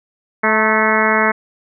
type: harmonic tone with a mistuned harmonic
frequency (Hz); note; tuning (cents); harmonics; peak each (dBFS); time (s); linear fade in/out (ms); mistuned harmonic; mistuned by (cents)
217.4; A3; -21; 1 / 2 / 3 / 4 / 5 / 6 / 7 / 8 / 9 / 10; -21 / -21 / -21 / -21 / -21 / -21 / -21 / -21 / -21 / -21; 0.43-1.32; 10; 4; +36
effects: none